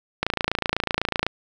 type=click train; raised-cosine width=0.3 ms; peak=-5 dBFS; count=30; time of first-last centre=0.23-1.266 s; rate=28 Hz; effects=none